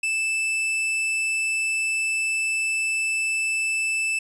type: tone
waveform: 45% pulse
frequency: 2637 Hz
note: E7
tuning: in tune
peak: -22 dBFS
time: 0.03-4.19 s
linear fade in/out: 5 ms
effects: resampled to 24000 Hz